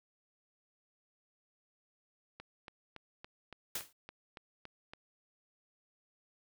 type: click train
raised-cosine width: 0.3 ms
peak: -31 dBFS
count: 10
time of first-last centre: 2.4-4.935 s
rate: 3.55 Hz
type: noise with exponential decay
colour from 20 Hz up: white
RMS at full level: -34 dBFS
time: 3.75-3.93 s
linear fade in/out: 5 ms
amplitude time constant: 38 ms
effects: none